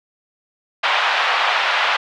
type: band-pass noise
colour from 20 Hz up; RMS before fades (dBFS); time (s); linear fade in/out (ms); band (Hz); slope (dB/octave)
pink; -18; 0.83-1.97; 10; 760 to 3500; 24
effects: none